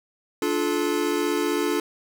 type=chord; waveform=square; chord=D minor; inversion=none; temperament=equal with one note detuned; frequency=293.7 / 349.2 / 431.9 Hz; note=D4 / F4 / A4; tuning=0 / 0 / -32 cents; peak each=-27 dBFS; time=0.42-1.8 s; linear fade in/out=2 ms; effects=none